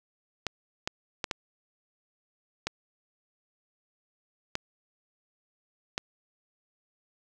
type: clicks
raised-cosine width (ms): 0.2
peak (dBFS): -12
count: 7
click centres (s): 0.467 / 0.875 / 1.242 / 1.312 / 2.67 / 4.554 / 5.979
effects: none